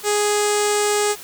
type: tone with low-pass filter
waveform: sawtooth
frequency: 415.3 Hz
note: G#4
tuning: in tune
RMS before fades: -19 dBFS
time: 0.03-1.16 s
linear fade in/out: 50 ms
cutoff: 8100 Hz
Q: 4.2
effects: white hiss -38 dBFS RMS until 1.23 s